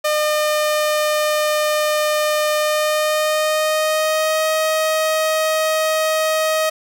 sawtooth tone with pitch glide, 606 to 629.5 Hz, D#5 to D#5, -46 to +20 cents, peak -12 dBFS, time 0.04-6.7 s, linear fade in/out 10 ms, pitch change +66 cents, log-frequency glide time 2.57-4.45 s, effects none

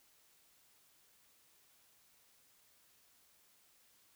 silence, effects white hiss -69 dBFS RMS until 4.15 s

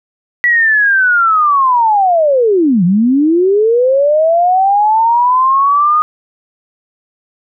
sine linear two-way sweep, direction down then up, 1954 to 167.1 to 1240 Hz, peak -7 dBFS, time 0.44-6.02 s, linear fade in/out 0 ms, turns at 2.84 s, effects none

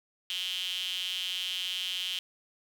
sawtooth tone with high-pass filter, 183.1 Hz, F#3, 18 cents flat, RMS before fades -34 dBFS, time 0.3-2.19 s, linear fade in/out 0 ms, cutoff 3100 Hz, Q 9.2, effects none

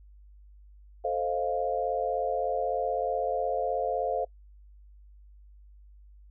sine chord, F dominant seventh, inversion first, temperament equal, 440 / 523.3 / 622.3 / 698.5 Hz, A4 / C5 / Eb5 / F5, 0 / 0 / 0 / 0 cents, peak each -33 / -31 / -35 / -30 dBFS, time 1.04-4.25 s, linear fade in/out 10 ms, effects noise-tail reverb RT60 0.1 s tail -24 dB re dry + added 50 Hz sine -50 dBFS peak until 6.3 s

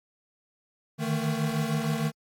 square tone cluster, 151.7 / 158.2 / 224.2 Hz, D#3 / D#3 / A3, -44 / +29 / +33 cents, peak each -31 dBFS, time 0.98-2.12 s, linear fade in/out 50 ms, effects AAC 64 kbps

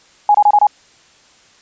sine tone bursts, 830.6 Hz, G#5, in tune, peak -6 dBFS, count 5, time 0.29-0.669 s, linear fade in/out 2 ms, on 55 ms, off 26 ms, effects white hiss -49 dBFS RMS until 1.61 s + resampled to 16000 Hz

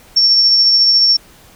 sine tone with tremolo, 5460 Hz, F8, 40 cents flat, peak -6 dBFS, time 0.16-1.17 s, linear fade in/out 10 ms, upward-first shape triangle, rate 14 Hz, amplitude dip 30%, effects pink hiss -44 dBFS RMS until 1.55 s

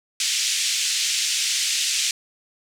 white band-pass noise, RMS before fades -23 dBFS, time 0.2-2.11 s, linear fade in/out 2 ms, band 2300 to 7500 Hz, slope 24 dB/octave, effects none

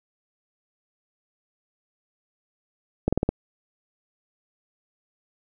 slowing click train, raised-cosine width 2 ms, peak -7 dBFS, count 5, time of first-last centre 3.08-3.29 s, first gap 46 ms, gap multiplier 1.09, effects none

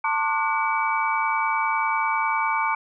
sine tone cluster, 894 / 1078 / 1188 / 1463 / 2286 Hz, A5 / C#6 / D6 / F#6 / D7, +27 / -49 / +20 / -20 / -47 cents, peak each -24 / -28 / -28 / -31 / -27 dBFS, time 0.04-2.75 s, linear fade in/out 5 ms, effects none

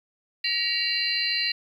sine tone cluster, 1909 / 2281 / 2774 / 4093 / 4635 Hz, A#6 / C#7 / F7 / C8 / D8, +41 / +49 / -12 / -39 / -24 cents, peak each -32 / -34 / -29 / -26 / -31 dBFS, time 0.44-1.52 s, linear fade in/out 5 ms, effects 9-bit

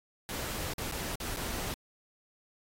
pink noise with dropouts, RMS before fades -37 dBFS, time 0.29-1.74 s, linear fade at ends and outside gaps 0 ms, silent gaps 0.735-0.782 / 0.913-0.922 / 1.155-1.202 / 1.363-1.37 s, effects AAC 48 kbps

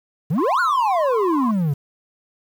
triangle exponential two-way sweep, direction up then down, 134.4 to 1488 to 134.4 Hz, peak -15 dBFS, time 0.3-1.74 s, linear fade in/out 10 ms, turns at 0.6 s
sine tone with vibrato, 1046.5 Hz, C6, in tune, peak -22 dBFS, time 0.38-1.51 s, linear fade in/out 2 ms, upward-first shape sine, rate 19 Hz, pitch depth 83 cents each way
effects 8-bit

